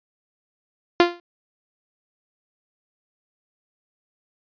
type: tone with exponential decay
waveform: sawtooth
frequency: 347.7 Hz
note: F4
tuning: 8 cents flat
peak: -5 dBFS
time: 1-1.2 s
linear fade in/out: 1 ms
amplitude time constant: 42 ms
effects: resampled to 11025 Hz